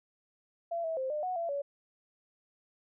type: tone with pitch steps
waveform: sine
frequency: 678 / 649 / 524 / 602 / 735 / 676 / 566 Hz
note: E5 / E5 / C5 / D5 / F#5 / E5 / C#5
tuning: +49 / -27 / +2 / +43 / -12 / +43 / +36 cents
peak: -31 dBFS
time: 0.71-1.62 s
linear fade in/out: 10 ms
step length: 130 ms
effects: none